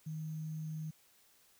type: tone with sample-and-hold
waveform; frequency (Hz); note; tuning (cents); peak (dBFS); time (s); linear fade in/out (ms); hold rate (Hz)
sine; 156.9; D#3; +15; -38; 0.06-0.91; 10; 6300
effects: white hiss -67 dBFS RMS until 1.59 s